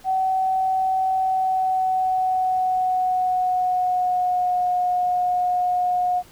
sine tone with pitch glide, 757 to 722 Hz, F#5 to F#5, +39 to -43 cents, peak -18 dBFS, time 0.04-6.23 s, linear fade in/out 50 ms, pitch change -82 cents, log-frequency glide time 1.18-4.7 s, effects pink hiss -50 dBFS RMS until 6.31 s

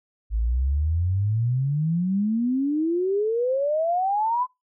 sine exponential sweep, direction up, 51.91 to 1029 Hz, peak -20 dBFS, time 0.3-4.47 s, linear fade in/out 50 ms, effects noise-tail reverb RT60 0.2 s tail -22 dB re dry

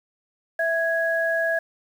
sine tone pair together, 659.2 / 1661.2 Hz, E5 / G#6, 0 / 0 cents, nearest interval octave + major third, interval 1600 cents, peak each -23 dBFS, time 0.59-1.59 s, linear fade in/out 5 ms, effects 8-bit

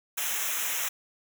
white noise with comb filter, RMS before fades -30 dBFS, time 0.17-0.89 s, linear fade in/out 10 ms, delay 0.22 ms, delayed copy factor -1, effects none

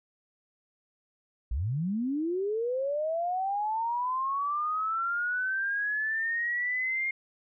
sine linear sweep, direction up, 50 to 2135 Hz, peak -27 dBFS, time 1.51-7.11 s, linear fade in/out 5 ms, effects none

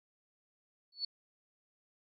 sine tone with exponential growth, 4435 Hz, C#8, in tune, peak -30 dBFS, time 0.92-1.05 s, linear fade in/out 5 ms, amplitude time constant 28 ms, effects none

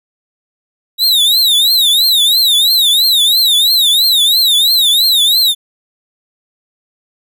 45% pulse tone with vibrato, 3800 Hz, A#7, 33 cents sharp, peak -7 dBFS, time 0.98-5.55 s, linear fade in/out 50 ms, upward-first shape triangle, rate 3 Hz, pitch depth 200 cents each way, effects none

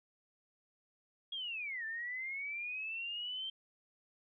sine linear two-way sweep, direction down then up, 3322 to 1760 to 3145 Hz, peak -38 dBFS, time 1.32-3.5 s, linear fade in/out 5 ms, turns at 1.85 s, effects none

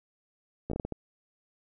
slowing click train, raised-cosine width 2 ms, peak -20 dBFS, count 7, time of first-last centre 0.7-0.923 s, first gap 14 ms, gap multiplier 1.39, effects none

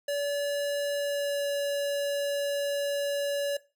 square tone with pitch glide, 573 to 569 Hz, D5 to C#5, -43 to +45 cents, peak -28 dBFS, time 0.08-3.57 s, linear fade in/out 5 ms, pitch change -12 cents, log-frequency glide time 0.92-1.47 s, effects noise-tail reverb RT60 0.3 s tail -19 dB re dry

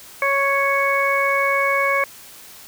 harmonic tone, 554.4 Hz, C#5, in tune, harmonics 1 / 2 / 3 / 4, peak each -22 / -21 / -25 / -20 dBFS, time 0.22-2.04 s, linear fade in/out 2 ms, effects white hiss -42 dBFS RMS until 2.67 s

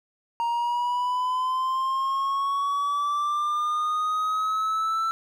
triangle linear sweep, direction up, 932.3 to 1334 Hz, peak -21 dBFS, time 0.4-5.11 s, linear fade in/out 0 ms, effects none

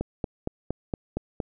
click train, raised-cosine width 2 ms, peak -14 dBFS, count 7, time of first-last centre 0.01-1.402 s, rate 4.31 Hz, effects none

